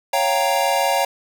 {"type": "chord", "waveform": "square", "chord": "G half-diminished seventh", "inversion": "second", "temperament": "equal", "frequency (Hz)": [554.4, 698.5, 784, 932.3], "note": ["Db5", "F5", "G5", "Bb5"], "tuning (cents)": [0, 0, 0, 0], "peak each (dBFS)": [-23, -23, -23, -23], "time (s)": [0.13, 1.05], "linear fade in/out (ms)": 5, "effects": []}